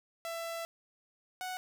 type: tone pair in turn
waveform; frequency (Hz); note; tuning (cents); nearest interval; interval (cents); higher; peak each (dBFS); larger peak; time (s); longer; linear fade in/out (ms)
sawtooth; 667 / 739.4; E5 / F#5; +20 / -1; major second; 179; second; -33 / -33; neither; 0.25-0.65 / 1.41-1.57; first; 0
effects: none